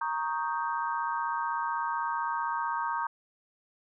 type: chord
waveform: sine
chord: Eb dominant seventh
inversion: second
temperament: equal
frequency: 932.3 / 1108.7 / 1244.5 / 1568 Hz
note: Bb5 / Db6 / Eb6 / G6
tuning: 0 / 0 / 0 / 0 cents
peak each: -31 / -35 / -36 / -37 dBFS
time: 0.01-3.07 s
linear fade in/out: 5 ms
effects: none